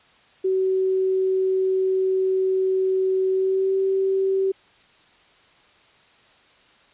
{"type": "tone with pitch glide", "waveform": "sine", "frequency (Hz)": [377.9, 384.7], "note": ["F#4", "G4"], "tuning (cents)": [37, -33], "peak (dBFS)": -18, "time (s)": [0.44, 4.52], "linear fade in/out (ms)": 10, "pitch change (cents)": 30, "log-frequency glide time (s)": [3.3, 3.76], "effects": ["white hiss -55 dBFS RMS until 6.93 s", "resampled to 8000 Hz"]}